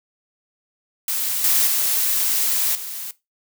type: noise with level steps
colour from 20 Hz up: blue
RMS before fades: -23 / -17 / -20 / -31 dBFS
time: 1.08-3.11 s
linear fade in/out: 2 ms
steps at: 1.44 / 1.67 / 2.75 s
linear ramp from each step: 2 ms
effects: noise-tail reverb RT60 0.2 s tail -17 dB re dry